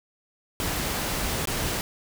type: noise with dropouts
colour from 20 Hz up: pink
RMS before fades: -28 dBFS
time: 0.6-1.81 s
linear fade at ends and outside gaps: 0 ms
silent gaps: 1.455-1.473 s
effects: none